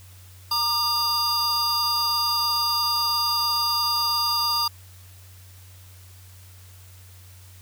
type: tone cluster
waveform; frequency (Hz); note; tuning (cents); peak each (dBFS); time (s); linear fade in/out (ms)
square; 932 / 1203 / 4810; A#5 / D6 / D8; -1 / +41 / +41; -30 / -28 / -23; 0.51-4.68; 5
effects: added 92 Hz sine -45 dBFS peak until 7.61 s + white hiss -52 dBFS RMS until 7.61 s